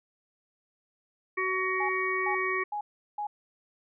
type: harmonic tone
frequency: 375.1 Hz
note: F#4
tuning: 24 cents sharp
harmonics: 1 / 3 / 5 / 6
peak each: -32 / -32 / -32 / -32 dBFS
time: 1.37-2.64 s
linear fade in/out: 10 ms
type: tone bursts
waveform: sine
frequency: 832 Hz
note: G#5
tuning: 3 cents sharp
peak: -30 dBFS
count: 4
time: 1.8-3.27 s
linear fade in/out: 5 ms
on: 90 ms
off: 370 ms
effects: none